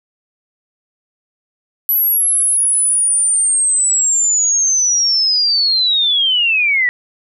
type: linear sweep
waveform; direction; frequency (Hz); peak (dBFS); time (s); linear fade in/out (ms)
sine; down; 11840 to 1911; -11; 1.89-6.89; 0
effects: none